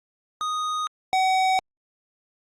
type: tone pair in turn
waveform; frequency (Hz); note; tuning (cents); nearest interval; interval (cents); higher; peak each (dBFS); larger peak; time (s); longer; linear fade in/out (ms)
square; 1243 / 754.5; D#6 / F#5; -2 / +34; major sixth; 864; first; -25 / -19; second; 0.41-0.87 / 1.13-1.59; neither; 0
effects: low-pass 6000 Hz 12 dB/octave + Opus 48 kbps